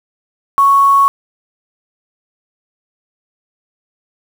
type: tone with quantisation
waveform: sine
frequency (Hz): 1108.7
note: C#6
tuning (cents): 0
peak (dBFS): -6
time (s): 0.58-1.08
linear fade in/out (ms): 0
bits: 5
effects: none